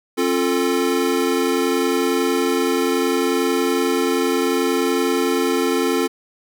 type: chord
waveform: square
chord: F major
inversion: second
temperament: equal with one note detuned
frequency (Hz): 268.5 / 349.2 / 440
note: C4 / F4 / A4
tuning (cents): +45 / 0 / 0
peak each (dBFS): -22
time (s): 0.17-6.08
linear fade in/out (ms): 20
effects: none